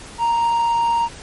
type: tone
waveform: triangle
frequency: 932.3 Hz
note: A#5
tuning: in tune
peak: -13 dBFS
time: 0.18-1.09 s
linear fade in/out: 50 ms
effects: pink hiss -38 dBFS RMS until 1.22 s + MP3 48 kbps